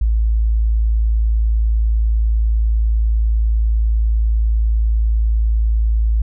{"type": "tone", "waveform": "sine", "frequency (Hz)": 55, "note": "A1", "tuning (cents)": 0, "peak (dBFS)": -12, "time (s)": [0.01, 6.22], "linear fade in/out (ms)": 5, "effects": []}